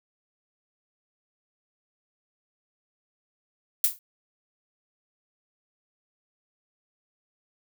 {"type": "noise with exponential decay", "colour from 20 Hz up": "violet", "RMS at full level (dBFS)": -17, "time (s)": [3.84, 3.99], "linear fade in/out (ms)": 1, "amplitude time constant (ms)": 31, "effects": []}